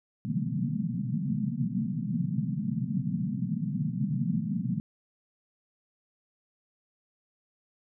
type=band-pass noise; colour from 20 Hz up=white; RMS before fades=-30 dBFS; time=0.25-4.8 s; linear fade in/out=0 ms; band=120 to 240 Hz; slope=96 dB/octave; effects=none